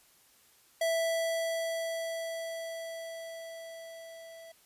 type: tone with level ramp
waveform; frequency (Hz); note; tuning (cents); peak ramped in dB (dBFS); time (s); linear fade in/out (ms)
square; 659.3; E5; 0; -27 to -48; 0.81-4.52; 5
effects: white hiss -63 dBFS RMS until 4.65 s + resampled to 32000 Hz